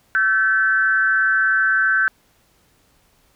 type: tone with frequency modulation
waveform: sine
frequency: 1537 Hz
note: G6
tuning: 35 cents flat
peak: -14 dBFS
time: 0.15-2.08 s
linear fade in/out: 0 ms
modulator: 195 Hz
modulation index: 0.64
effects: pink hiss -59 dBFS RMS until 3.35 s